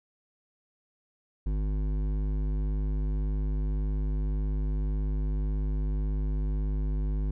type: tone with hard clipping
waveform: triangle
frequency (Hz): 50.9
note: G#1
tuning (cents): -34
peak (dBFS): -28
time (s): 1.46-7.31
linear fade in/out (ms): 5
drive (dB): 16
effects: none